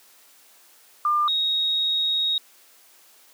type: tone pair in turn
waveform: sine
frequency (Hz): 1199 / 3763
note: D6 / A#7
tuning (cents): +36 / +16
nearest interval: octave + minor sixth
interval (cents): 1980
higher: second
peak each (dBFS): -18 / -20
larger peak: first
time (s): 1.05-1.28 / 1.28-2.38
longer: second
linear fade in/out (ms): 2
effects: white hiss -54 dBFS RMS until 3.33 s + high-pass 300 Hz 12 dB/octave